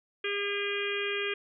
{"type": "harmonic tone", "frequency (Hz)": 404.8, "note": "G#4", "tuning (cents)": -44, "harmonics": [1, 3, 4, 5, 6, 7, 8], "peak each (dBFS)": [-33, -42, -37, -39, -35, -40, -39], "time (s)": [0.24, 1.34], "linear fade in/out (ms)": 5, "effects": []}